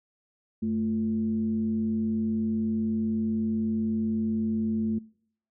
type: tone with frequency modulation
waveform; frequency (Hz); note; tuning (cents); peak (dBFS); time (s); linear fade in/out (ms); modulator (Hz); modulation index
sine; 220; A3; 0; -25; 0.62-4.99; 10; 128; 0.45
effects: noise-tail reverb RT60 0.6 s tail -23 dB re dry